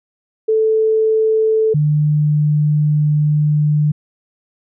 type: tone pair in turn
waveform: sine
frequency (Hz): 439.1 / 149.87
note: A4 / D3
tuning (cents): -4 / +35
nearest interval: octave + perfect fifth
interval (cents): 1861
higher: first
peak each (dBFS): -11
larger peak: neither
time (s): 0.48-1.74 / 1.74-3.92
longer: second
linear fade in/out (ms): 10
effects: none